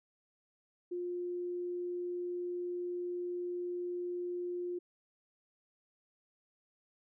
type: tone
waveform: sine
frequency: 354 Hz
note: F4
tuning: 23 cents sharp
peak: -35 dBFS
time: 0.91-4.79 s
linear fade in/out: 10 ms
effects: none